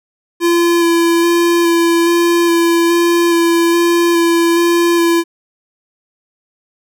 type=tone with vibrato; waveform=square; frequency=340 Hz; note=F4; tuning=46 cents flat; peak=-10 dBFS; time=0.4-5.24 s; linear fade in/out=50 ms; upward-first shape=square; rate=1.2 Hz; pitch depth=12 cents each way; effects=none